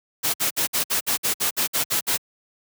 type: noise bursts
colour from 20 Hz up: white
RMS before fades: -22 dBFS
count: 12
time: 0.23-2.177 s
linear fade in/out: 20 ms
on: 110 ms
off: 57 ms
effects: high-pass 100 Hz 12 dB/octave